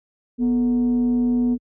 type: tone with frequency modulation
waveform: sine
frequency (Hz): 244.6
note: B3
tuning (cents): -16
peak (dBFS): -15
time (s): 0.38-1.58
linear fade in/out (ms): 50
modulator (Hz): 195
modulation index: 0.29
effects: tanh soft clip ceiling -13 dBFS + high-pass 60 Hz 12 dB/octave